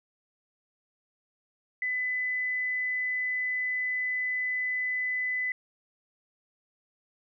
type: tone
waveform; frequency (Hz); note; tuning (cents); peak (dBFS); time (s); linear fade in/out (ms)
sine; 2005; B6; +26; -27; 1.82-5.52; 2
effects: none